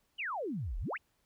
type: exponential two-way sweep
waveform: sine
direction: down then up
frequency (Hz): 3122 to 35.25 to 3122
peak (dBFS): -34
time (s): 0.18-0.98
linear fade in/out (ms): 20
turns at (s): 0.79
effects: pink hiss -75 dBFS RMS until 1.25 s